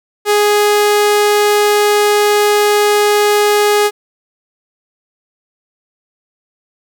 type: tone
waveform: sawtooth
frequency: 415.3 Hz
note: G#4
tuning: in tune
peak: -5 dBFS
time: 0.25-3.91 s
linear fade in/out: 50 ms
effects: none